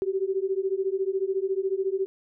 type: beating tone pair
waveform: sine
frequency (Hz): 377.7 / 391.7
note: F#4 / G4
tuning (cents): +36 / -1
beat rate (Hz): 14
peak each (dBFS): -27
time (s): 0.02-2.06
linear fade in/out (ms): 0
effects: none